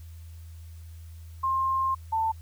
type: tone pair in turn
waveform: sine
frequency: 1061 / 891 Hz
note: C6 / A5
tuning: +24 / +22 cents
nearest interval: minor third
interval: 302 cents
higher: first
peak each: -23 dBFS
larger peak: neither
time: 1.43-1.95 / 2.12-2.32 s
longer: first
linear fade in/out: 10 ms
effects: added 82 Hz sine -41 dBFS peak until 2.41 s + white hiss -60 dBFS RMS until 2.41 s